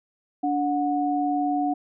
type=tone pair together; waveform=sine; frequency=290 / 730.8 Hz; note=D4 / F#5; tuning=-22 / -22 cents; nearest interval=octave + major third; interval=1600 cents; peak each=-24 dBFS; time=0.43-1.74 s; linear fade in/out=10 ms; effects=none